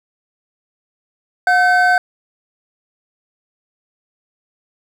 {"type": "tone pair together", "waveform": "triangle", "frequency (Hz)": [723, 1532], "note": ["F#5", "G6"], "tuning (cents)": [-40, -40], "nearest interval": "octave + minor second", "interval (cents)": 1300, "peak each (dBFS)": -11, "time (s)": [1.47, 1.98], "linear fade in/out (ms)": 2, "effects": []}